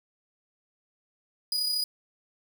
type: tone with amplitude modulation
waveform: 40% pulse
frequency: 4927 Hz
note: D#8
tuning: 18 cents flat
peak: -23 dBFS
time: 1.52-1.84 s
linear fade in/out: 2 ms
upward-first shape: sine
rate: 33.3 Hz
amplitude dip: 40%
effects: none